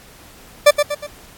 40% pulse tone with echo, 587.3 Hz, D5, in tune, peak -4 dBFS, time 0.66-0.71 s, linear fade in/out 10 ms, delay 120 ms, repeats 3, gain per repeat -7 dB, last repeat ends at 1.07 s, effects pink hiss -44 dBFS RMS until 1.37 s + AAC 64 kbps

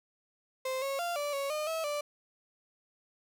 35% pulse tone with pitch steps, 521 / 548 / 693 / 582 / 555 / 609 / 647 / 587 Hz, C5 / C#5 / F5 / D5 / C#5 / D#5 / E5 / D5, -7 / -20 / -14 / -16 / +2 / -37 / -32 / -1 cents, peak -30 dBFS, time 0.65-2.01 s, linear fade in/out 5 ms, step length 170 ms, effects none

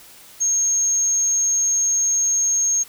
sine tone, 6490 Hz, G#8, 41 cents flat, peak -16 dBFS, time 0.4-2.84 s, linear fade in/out 20 ms, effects white hiss -45 dBFS RMS until 2.88 s

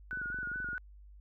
sine tone with vibrato, 1467 Hz, F#6, 15 cents flat, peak -35 dBFS, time 0.11-0.78 s, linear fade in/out 0 ms, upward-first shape square, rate 4.7 Hz, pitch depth 35 cents each way
click train, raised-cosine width 3 ms, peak -36 dBFS, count 15, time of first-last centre 0.13-0.731 s, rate 23.3 Hz
effects added 50 Hz sine -51 dBFS peak until 1.2 s

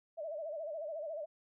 sine tone with vibrato, 622.3 Hz, D#5, in tune, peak -38 dBFS, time 0.17-1.26 s, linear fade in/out 20 ms, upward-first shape sine, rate 14 Hz, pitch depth 120 cents each way, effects none

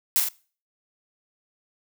blue noise with echo, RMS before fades -20 dBFS, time 0.16-0.2 s, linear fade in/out 0 ms, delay 43 ms, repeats 2, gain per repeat -4 dB, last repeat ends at 0.286 s, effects noise-tail reverb RT60 0.4 s tail -22 dB re dry

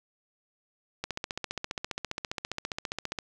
click train, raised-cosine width 0.2 ms, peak -15 dBFS, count 33, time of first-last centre 1.04-3.188 s, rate 14.9 Hz, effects none

